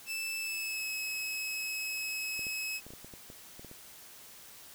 sawtooth tone with pitch glide, 2637 to 2569 Hz, E7 to E7, 0 to -45 cents, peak -31 dBFS, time 0.06-2.81 s, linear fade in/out 50 ms, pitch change -45 cents, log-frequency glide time 0.4-0.9 s
clicks, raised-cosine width 2 ms, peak -35 dBFS, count 11, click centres 2.393 / 2.468 / 2.866 / 2.905 / 2.936 / 3.046 / 3.138 / 3.301 / 3.595 / 3.647 / 3.714 s
effects white hiss -52 dBFS RMS until 4.74 s

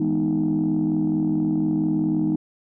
sine chord, E major seventh, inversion none, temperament equal with one note detuned, 162.08 / 207.7 / 246.9 / 311.1 Hz, E3 / G#3 / B3 / D#4, -29 / 0 / 0 / 0 cents, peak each -25 / -25 / -26 / -20 dBFS, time 0-2.36 s, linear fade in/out 5 ms, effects tanh soft clip ceiling -14 dBFS

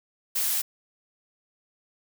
blue noise, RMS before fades -26 dBFS, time 0.35-0.62 s, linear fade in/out 10 ms, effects none

